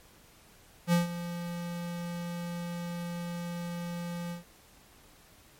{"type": "tone with ADSR envelope", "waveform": "square", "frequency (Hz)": 172.9, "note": "F3", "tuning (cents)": -17, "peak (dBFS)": -21, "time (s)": [0.87, 4.44], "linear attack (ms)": 58, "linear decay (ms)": 140, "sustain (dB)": -14, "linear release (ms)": 130, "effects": ["pink hiss -58 dBFS RMS until 5.59 s", "MP3 64 kbps"]}